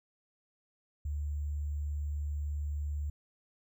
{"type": "tone with sample-and-hold", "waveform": "sine", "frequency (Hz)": 73.5, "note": "D2", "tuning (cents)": 2, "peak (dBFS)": -32, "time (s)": [1.05, 3.1], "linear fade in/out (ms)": 5, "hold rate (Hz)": 7350, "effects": []}